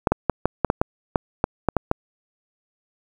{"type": "clicks", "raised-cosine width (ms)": 1, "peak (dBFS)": -3, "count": 12, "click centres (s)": [0.072, 0.12, 0.297, 0.456, 0.647, 0.701, 0.815, 1.158, 1.441, 1.687, 1.767, 1.914], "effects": ["7-bit"]}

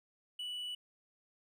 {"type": "tone", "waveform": "triangle", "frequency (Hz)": 2956, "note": "F#7", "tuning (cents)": -2, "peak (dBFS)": -37, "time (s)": [0.39, 0.75], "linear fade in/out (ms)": 5, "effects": []}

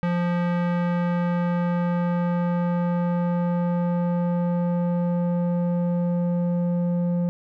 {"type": "tone with low-pass filter sweep", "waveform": "square", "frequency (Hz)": 174.61, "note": "F3", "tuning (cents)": 0, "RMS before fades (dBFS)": -23, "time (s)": [0.03, 7.29], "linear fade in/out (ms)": 0, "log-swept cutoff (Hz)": [2000, 460], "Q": 1, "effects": []}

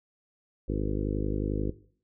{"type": "harmonic tone with a mistuned harmonic", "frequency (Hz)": 51.3, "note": "G#1", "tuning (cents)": -21, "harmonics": [1, 2, 3, 4, 5, 6, 7, 8, 9, 10], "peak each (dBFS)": [-30, -35, -37, -39, -37, -36, -37, -41, -41, -44], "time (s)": [0.68, 1.71], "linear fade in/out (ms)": 10, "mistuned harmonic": 10, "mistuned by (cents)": -24, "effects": ["noise-tail reverb RT60 0.5 s tail -17 dB re dry"]}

